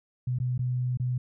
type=tone with dropouts; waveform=sine; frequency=125.2 Hz; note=B2; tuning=24 cents sharp; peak=-25 dBFS; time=0.27-1.18 s; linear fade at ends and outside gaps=5 ms; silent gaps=0.387-0.4 / 0.579-0.591 / 0.973-0.998 s; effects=none